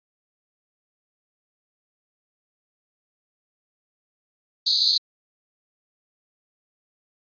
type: band-pass noise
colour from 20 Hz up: pink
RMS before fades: -20 dBFS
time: 4.66-4.98 s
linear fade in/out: 10 ms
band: 4000 to 4600 Hz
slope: 96 dB/octave
effects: resampled to 11025 Hz